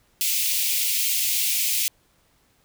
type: high-pass noise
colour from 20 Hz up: white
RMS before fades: -23 dBFS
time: 0.21-1.88 s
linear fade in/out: 0 ms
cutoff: 2200 Hz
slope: 48 dB/octave
effects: pink hiss -63 dBFS RMS until 2.64 s